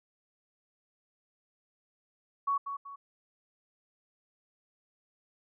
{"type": "tone with echo", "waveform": "sine", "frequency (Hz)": 1118, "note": "C#6", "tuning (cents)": 14, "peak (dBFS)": -26, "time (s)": [2.47, 2.58], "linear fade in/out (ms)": 10, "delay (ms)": 190, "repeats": 2, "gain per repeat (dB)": -8, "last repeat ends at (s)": 2.96, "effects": []}